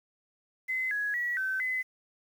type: tone with pitch steps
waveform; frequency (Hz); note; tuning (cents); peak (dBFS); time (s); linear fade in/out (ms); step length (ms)
sine; 2043 / 1672 / 1931 / 1537 / 2027; C7 / G#6 / B6 / G6 / B6; -42 / +11 / -39 / -35 / +45; -28; 0.68-1.83; 20; 230
effects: 9-bit